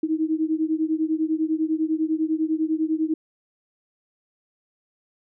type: beating tone pair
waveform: sine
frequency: 311.9 / 321.9 Hz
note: D#4 / E4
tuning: +4 / -41 cents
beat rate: 10 Hz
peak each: -23 / -24 dBFS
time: 0.03-3.14 s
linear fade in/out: 5 ms
effects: none